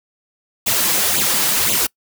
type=noise with flanger; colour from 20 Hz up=white; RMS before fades=-17 dBFS; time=0.66-1.87 s; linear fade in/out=10 ms; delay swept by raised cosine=0.27 to 6.17 ms; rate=1.9 Hz; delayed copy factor=+0.75; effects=noise-tail reverb RT60 0.1 s tail -25 dB re dry + high-pass 60 Hz 12 dB/octave